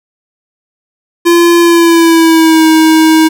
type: tone with pitch glide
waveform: square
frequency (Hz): 342.7 to 317.9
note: F4 to D#4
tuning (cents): -33 to +37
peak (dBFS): -4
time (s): 1.25-3.29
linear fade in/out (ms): 20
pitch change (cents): -130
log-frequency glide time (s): 1.6-2.67
effects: none